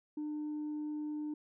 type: tone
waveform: sine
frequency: 300.8 Hz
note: D4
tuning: 42 cents sharp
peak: -34 dBFS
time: 0.17-1.34 s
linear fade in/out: 5 ms
effects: tanh soft clip ceiling -34 dBFS